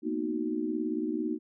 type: chord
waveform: sine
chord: B major seventh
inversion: third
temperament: equal with one note detuned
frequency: 229.2 / 246.9 / 311.1 / 370 Hz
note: A#3 / B3 / D#4 / F#4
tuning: -29 / 0 / 0 / 0 cents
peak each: -36 / -36 / -31 / -36 dBFS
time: 0.02-1.39 s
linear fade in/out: 50 ms
effects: none